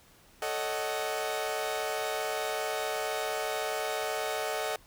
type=chord; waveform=sawtooth; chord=D# half-diminished seventh; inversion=second; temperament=equal with one note detuned; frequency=440 / 554.4 / 622.3 / 747.3 Hz; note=A4 / C#5 / D#5 / F#5; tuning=0 / 0 / 0 / +17 cents; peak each=-32 / -36 / -31 / -32 dBFS; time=0.42-4.76 s; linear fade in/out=2 ms; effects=pink hiss -59 dBFS RMS until 4.86 s